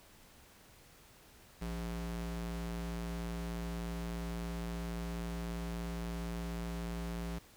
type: ring-modulated tone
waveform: square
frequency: 115.2 Hz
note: A#2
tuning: 20 cents flat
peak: -35 dBFS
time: 1.61-7.39 s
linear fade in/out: 10 ms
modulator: 58.5 Hz
effects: pink hiss -60 dBFS RMS until 7.56 s